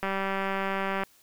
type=click train; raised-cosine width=0.5 ms; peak=-15 dBFS; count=196; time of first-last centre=0.03-1.035 s; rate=194 Hz; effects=white hiss -60 dBFS RMS until 1.22 s